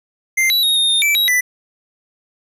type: tone with pitch steps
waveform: square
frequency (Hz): 2092 / 3933 / 3747 / 3682 / 3651 / 2322 / 3847 / 1987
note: C7 / B7 / A#7 / A#7 / A#7 / D7 / B7 / B6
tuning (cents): -1 / -8 / +8 / -22 / -37 / -20 / -46 / +10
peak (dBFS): -13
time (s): 0.37-1.41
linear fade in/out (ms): 10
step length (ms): 130
effects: none